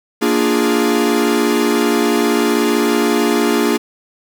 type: chord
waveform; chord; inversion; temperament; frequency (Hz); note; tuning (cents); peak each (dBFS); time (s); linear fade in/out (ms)
45% pulse; Bb dominant seventh; none; equal; 233.1 / 293.7 / 349.2 / 415.3; Bb3 / D4 / F4 / Ab4; 0 / 0 / 0 / 0; -18 / -18 / -19 / -18; 0.21-3.78; 20
effects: 7-bit